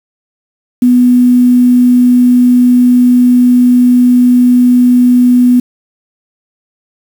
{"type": "tone with quantisation", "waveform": "sine", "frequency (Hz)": 246.9, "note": "B3", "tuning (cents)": 0, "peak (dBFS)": -3, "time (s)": [0.82, 5.6], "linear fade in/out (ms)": 5, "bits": 5, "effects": []}